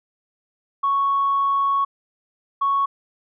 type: tone pair in turn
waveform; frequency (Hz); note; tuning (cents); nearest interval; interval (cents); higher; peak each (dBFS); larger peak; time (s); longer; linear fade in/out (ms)
sine; 1108.7 / 1108.7; C#6 / C#6; 0 / 0; unison; 0; neither; -16; neither; 0.83-1.85 / 2.61-2.86; first; 10
effects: tanh soft clip ceiling -12 dBFS